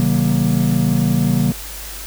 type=chord; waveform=triangle; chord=C half-diminished seventh; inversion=none; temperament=just; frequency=130.81 / 156.98 / 188.37 / 235.5 Hz; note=C3 / Eb3 / Gb3 / Bb3; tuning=0 / +16 / +31 / +18 cents; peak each=-17 dBFS; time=0-1.52 s; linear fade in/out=0 ms; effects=added 50 Hz sine -33 dBFS peak until 2.06 s + white hiss -32 dBFS RMS until 2.06 s